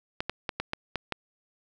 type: clicks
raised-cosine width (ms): 0.3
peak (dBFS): -13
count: 7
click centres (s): 0.205 / 0.296 / 0.492 / 0.6 / 0.734 / 0.957 / 1.123
effects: none